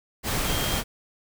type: tone in noise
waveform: sine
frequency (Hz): 3200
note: G7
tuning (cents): +35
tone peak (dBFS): -33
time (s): 0.44-0.82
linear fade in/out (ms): 50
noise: pink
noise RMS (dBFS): -26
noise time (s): 0.23-0.84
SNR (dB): -10
effects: none